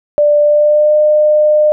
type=tone with pitch glide; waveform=sine; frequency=590 to 604.8 Hz; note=D5 to D#5; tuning=+8 to -49 cents; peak=-6 dBFS; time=0.18-1.72 s; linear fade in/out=0 ms; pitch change=+43 cents; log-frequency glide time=0.4-0.95 s; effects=none